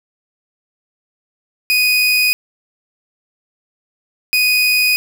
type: tone pair in turn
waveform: 30% pulse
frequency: 2489 / 2489 Hz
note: D#7 / D#7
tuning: 0 / 0 cents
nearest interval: unison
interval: 0 cents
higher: neither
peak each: -9 dBFS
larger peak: neither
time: 1.7-2.33 / 4.33-4.96 s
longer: neither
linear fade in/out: 0 ms
effects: none